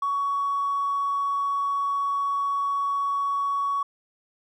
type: tone with tanh clipping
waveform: triangle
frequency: 1121 Hz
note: C#6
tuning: 19 cents sharp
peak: -22 dBFS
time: 0.02-3.83 s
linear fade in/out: 5 ms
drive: 1 dB
effects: none

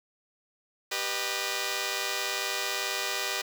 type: chord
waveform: 5% pulse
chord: G augmented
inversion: none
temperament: just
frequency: 392 / 490 / 612.5 Hz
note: G4 / B4 / D#5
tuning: 0 / -14 / -27 cents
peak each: -23 dBFS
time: 0.91-3.42 s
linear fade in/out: 10 ms
effects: 9-bit

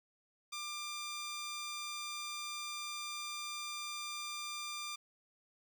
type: tone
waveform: 10% pulse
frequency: 1193 Hz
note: D6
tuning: 27 cents sharp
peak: -32 dBFS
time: 0.52-4.96 s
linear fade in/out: 10 ms
effects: none

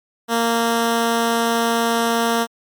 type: tone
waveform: 10% pulse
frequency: 231.3 Hz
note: A#3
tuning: 13 cents flat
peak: -8 dBFS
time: 0.28-2.47 s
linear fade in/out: 50 ms
effects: MP3 96 kbps

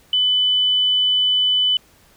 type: tone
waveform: sine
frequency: 3000 Hz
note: F#7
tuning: 23 cents sharp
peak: -14 dBFS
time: 0.13-1.77 s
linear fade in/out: 2 ms
effects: pink hiss -53 dBFS RMS until 2.16 s

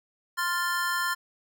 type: chord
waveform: square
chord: F major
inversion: second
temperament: equal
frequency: 1046.5 / 1396.9 / 1760 Hz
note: C6 / F6 / A6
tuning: 0 / 0 / 0 cents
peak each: -31 dBFS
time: 0.37-1.15 s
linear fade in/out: 20 ms
effects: none

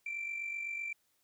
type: tone with amplitude modulation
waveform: sine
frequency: 2349 Hz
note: D7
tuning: in tune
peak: -32 dBFS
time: 0.06-0.93 s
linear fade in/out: 5 ms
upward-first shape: sine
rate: 47.9 Hz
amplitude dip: 60%
effects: tanh soft clip ceiling -32 dBFS + white hiss -75 dBFS RMS until 1.23 s

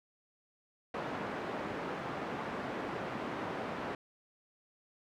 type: band-pass noise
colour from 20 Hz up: pink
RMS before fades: -39 dBFS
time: 0.94-3.95 s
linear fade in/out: 2 ms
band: 210 to 1600 Hz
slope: 12 dB/octave
effects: none

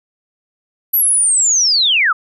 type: linear sweep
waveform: sine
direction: down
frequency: 12000 to 1174.7 Hz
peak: -10 dBFS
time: 0.93-2.13 s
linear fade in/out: 10 ms
effects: none

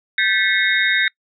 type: tone cluster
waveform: sine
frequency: 1556 / 1745 / 1967 / 2164 / 3716 Hz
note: G6 / A6 / B6 / C#7 / A#7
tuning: -13 / -15 / -7 / -42 / -6 cents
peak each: -21 dBFS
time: 0.18-1.08 s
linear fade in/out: 2 ms
effects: noise-tail reverb RT60 0.1 s tail -26 dB re dry

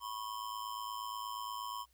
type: ring-modulated tone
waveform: square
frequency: 1035 Hz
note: C6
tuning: 19 cents flat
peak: -37 dBFS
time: 0-1.86 s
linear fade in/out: 50 ms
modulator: 54.2 Hz
effects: added 60 Hz sine -70 dBFS peak until 1.93 s + white hiss -74 dBFS RMS until 1.93 s

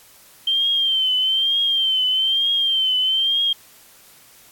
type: tone with vibrato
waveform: sine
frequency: 3136 Hz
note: G7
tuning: in tune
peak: -16 dBFS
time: 0.47-3.53 s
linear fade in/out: 5 ms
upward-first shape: triangle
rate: 1.1 Hz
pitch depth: 75 cents each way
effects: white hiss -49 dBFS RMS until 4.51 s + AAC 64 kbps

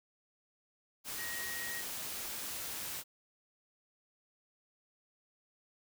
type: tone in noise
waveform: sine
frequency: 1886 Hz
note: A#6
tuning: 20 cents sharp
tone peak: -41 dBFS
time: 1.16-1.84 s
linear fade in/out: 50 ms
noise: white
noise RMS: -41 dBFS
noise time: 1.04-3.04 s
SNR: -3 dB
effects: none

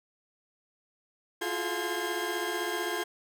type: tone cluster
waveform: 30% pulse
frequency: 343.8 / 359.5 / 427.3 / 1037 / 1614 Hz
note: F4 / F#4 / G#4 / C6 / G#6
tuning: -27 / -50 / +49 / -16 / -50 cents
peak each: -34 / -34 / -34 / -36 / -33 dBFS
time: 1.41-3.04 s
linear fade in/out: 10 ms
effects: none

